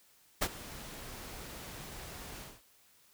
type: noise with ADSR envelope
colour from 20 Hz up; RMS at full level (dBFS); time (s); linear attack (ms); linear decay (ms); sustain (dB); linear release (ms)
pink; -28; 0.41-2.62; 14; 53; -18; 220
effects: white hiss -65 dBFS RMS until 3.13 s

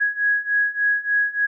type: beating tone pair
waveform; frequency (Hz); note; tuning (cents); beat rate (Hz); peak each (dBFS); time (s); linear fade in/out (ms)
sine; 1661.2 / 1664.6; G#6 / G#6; 0 / +4; 3.4; -22 / -20; 0-1.47; 20
effects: none

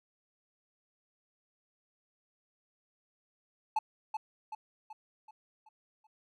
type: tone with echo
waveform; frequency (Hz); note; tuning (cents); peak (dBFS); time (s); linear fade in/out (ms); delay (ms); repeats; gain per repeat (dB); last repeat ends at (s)
triangle; 866; A5; -28; -24; 3.76-3.79; 5; 380; 6; -6; 6.07
effects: none

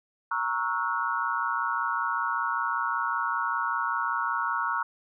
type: chord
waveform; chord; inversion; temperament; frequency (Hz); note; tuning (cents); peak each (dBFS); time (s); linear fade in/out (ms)
sine; F# dominant seventh; first; equal with one note detuned; 932.3 / 1108.7 / 1318.5 / 1443.7; A#5 / C#6 / E6 / F#6; 0 / 0 / 0 / -43; -31; 0.31-4.83; 5
effects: none

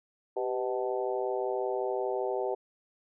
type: harmonic tone with a mistuned harmonic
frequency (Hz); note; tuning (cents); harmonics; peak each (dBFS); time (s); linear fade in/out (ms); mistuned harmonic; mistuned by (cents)
125.3; B2; +25; 3 / 4 / 5 / 6 / 7; -32 / -34 / -36 / -38 / -39; 0.36-2.55; 10; 3; +59
effects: none

